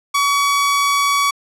sawtooth tone, 1132 Hz, C#6, 36 cents sharp, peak -10 dBFS, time 0.14-1.31 s, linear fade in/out 10 ms, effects low-pass 11000 Hz 12 dB/octave

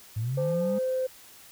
sine linear sweep, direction up, 103.83 to 207.7 Hz, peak -26 dBFS, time 0.16-0.79 s, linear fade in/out 10 ms
sine tone, 517 Hz, C5, 21 cents flat, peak -24 dBFS, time 0.37-1.07 s, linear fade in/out 10 ms
effects tanh soft clip ceiling -20 dBFS + white hiss -51 dBFS RMS until 1.51 s

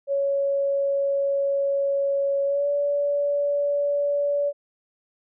sine tone with pitch glide, 557 to 573.7 Hz, C#5 to D5, +8 to -41 cents, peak -20 dBFS, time 0.07-4.53 s, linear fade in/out 50 ms, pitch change +51 cents, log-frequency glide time 2.45-2.68 s, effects none

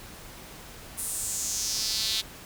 sawtooth tone with high-pass filter sweep, 220 Hz, A3, in tune, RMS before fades -30 dBFS, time 0.97-2.22 s, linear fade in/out 20 ms, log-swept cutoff 9900 to 3700 Hz, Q 3.5, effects pink hiss -45 dBFS RMS until 2.45 s

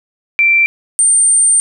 sine tone pair in turn, 2349 / 8869 Hz, D7 / C#9, 0 / 0 cents, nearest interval octave + major seventh, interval 2300 cents, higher second, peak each -7 dBFS, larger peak neither, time 0.39-0.66 / 0.99-1.6 s, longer second, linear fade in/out 0 ms, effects none

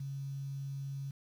sine tone with quantisation, 137.8 Hz, C#3, 10 cents flat, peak -37 dBFS, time 0-1.11 s, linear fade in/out 5 ms, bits 10, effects none

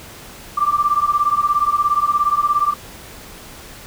sine beating tone pair, 1170 / 1187 Hz, D6 / D6, -7 / +18 cents, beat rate 17 Hz, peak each -17 dBFS, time 0.57-2.74 s, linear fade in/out 10 ms, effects pink hiss -38 dBFS RMS until 3.86 s

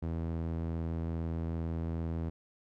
sawtooth tone with band-pass filter, 82.41 Hz, E2, in tune, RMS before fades -35 dBFS, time 0.02-2.3 s, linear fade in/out 10 ms, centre 180 Hz, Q 0.53, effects none

